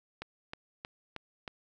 click train, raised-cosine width 0.3 ms, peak -23 dBFS, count 5, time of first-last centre 0.22-1.478 s, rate 3.18 Hz, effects none

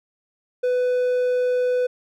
triangle tone, 498.4 Hz, B4, 16 cents sharp, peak -16 dBFS, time 0.63-1.87 s, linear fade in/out 10 ms, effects none

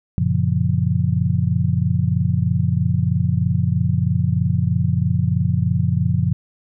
sine chord, Gb major seventh, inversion none, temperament just, 92.5 / 115.62 / 138.75 / 173.43 Hz, Gb2 / Bb2 / Db3 / F3, 0 / -14 / +2 / -12 cents, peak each -21 dBFS, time 0.18-6.33 s, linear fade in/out 0 ms, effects none

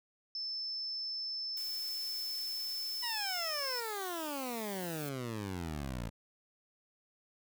sine tone, 5274 Hz, E8, in tune, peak -36 dBFS, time 0.35-3.8 s, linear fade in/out 2 ms
blue noise, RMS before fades -47 dBFS, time 1.57-5.09 s, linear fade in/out 0 ms
15% pulse exponential sweep, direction down, 987.8 to 54.2 Hz, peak -31 dBFS, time 3.02-6.1 s, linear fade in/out 20 ms
effects none

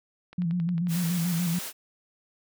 click train, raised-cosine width 0.3 ms, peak -30 dBFS, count 8, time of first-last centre 0.33-0.961 s, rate 11.1 Hz
sine tone with vibrato, 172 Hz, F3, 26 cents flat, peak -24 dBFS, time 0.38-1.59 s, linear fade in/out 5 ms, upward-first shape square, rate 6.9 Hz, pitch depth 60 cents each way
white high-pass noise, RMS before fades -36 dBFS, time 0.88-1.73 s, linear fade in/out 50 ms, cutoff 250 Hz, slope 12 dB/octave
effects none

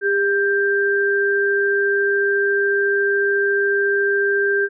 sine tone pair together, 401.3 / 1578.5 Hz, G4 / G6, +41 / +12 cents, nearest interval 2 octaves, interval 2371 cents, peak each -18 dBFS, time 0.01-4.69 s, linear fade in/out 50 ms, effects none

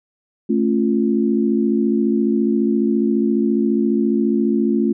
sine chord, A augmented, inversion none, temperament equal with one note detuned, 220 / 274.5 / 349.2 Hz, A3 / C#4 / E#4, 0 / -17 / 0 cents, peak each -17 / -20 / -20 dBFS, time 0.49-4.93 s, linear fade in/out 10 ms, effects none

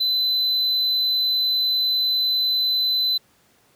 triangle tone, 4025 Hz, B7, 32 cents sharp, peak -17 dBFS, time 0-3.18 s, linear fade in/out 10 ms, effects pink hiss -59 dBFS RMS until 3.75 s + high-pass 100 Hz 12 dB/octave

